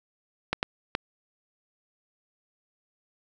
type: clicks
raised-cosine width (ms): 0.3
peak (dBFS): -9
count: 3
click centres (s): 0.53 / 0.629 / 0.951
effects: none